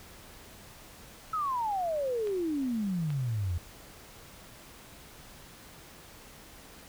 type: exponential sweep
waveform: sine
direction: down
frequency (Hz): 1318.5 to 82.7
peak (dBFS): -28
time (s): 1.33-3.58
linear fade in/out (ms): 5
type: clicks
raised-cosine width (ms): 0.3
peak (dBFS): -28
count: 2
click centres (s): 2.272 / 3.104
effects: pink hiss -51 dBFS RMS until 6.88 s